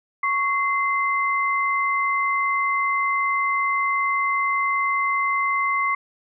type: tone pair together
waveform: sine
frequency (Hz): 1108.7 / 2070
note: C#6 / C7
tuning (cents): 0 / -19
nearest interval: major seventh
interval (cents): 1081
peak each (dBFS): -21 / -23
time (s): 0.23-5.95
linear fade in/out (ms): 5
effects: none